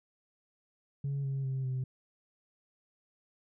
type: tone with pitch steps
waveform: sine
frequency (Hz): 139.6 / 136.1 / 132.68 / 129.35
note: C#3 / C#3 / C3 / C3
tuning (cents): +13 / -31 / +25 / -19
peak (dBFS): -29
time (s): 1.04-1.84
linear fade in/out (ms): 5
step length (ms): 200
effects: tanh soft clip ceiling -29 dBFS